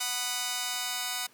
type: chord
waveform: 5% pulse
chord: B major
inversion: second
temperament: just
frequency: 740.8 / 987.8 / 1234.7 Hz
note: F#5 / B5 / D#6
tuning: +2 / 0 / -14 cents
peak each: -22 / -24 / -25 dBFS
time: 0-1.27 s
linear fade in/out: 10 ms
effects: pink hiss -59 dBFS RMS until 1.33 s + high-pass 200 Hz 12 dB/octave